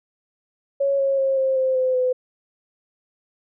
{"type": "tone with pitch steps", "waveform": "sine", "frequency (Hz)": [554.4, 546.1, 538, 530, 522.1, 514.3, 506.6], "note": ["C#5", "C#5", "C5", "C5", "C5", "C5", "B4"], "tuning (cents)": [0, -26, 48, 22, -4, -30, 44], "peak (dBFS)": -17, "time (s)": [0.8, 2.13], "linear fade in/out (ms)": 10, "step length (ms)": 190, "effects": []}